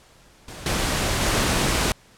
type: noise with level steps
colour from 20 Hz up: pink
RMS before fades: -38 / -23 / -21 dBFS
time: 0.48-1.92 s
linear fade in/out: 2 ms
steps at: 0.66 / 1.21 s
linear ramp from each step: 2 ms
effects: pink hiss -53 dBFS RMS until 2.17 s + low-pass 10000 Hz 12 dB/octave